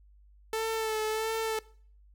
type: tone with vibrato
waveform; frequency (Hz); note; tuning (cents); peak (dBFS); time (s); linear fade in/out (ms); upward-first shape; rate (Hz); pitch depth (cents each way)
sawtooth; 440; A4; 0; -25; 0.53-1.59; 2; sine; 1.5; 29
effects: noise-tail reverb RT60 0.5 s tail -21 dB re dry + added 50 Hz sine -55 dBFS peak until 2.14 s